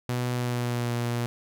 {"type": "tone with pitch glide", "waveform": "sawtooth", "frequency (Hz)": [123.3, 119.51], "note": ["B2", "A#2"], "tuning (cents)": [-2, 44], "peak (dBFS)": -22, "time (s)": [0.09, 1.26], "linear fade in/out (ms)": 0, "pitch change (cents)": -54, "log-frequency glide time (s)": [0.34, 0.92], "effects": []}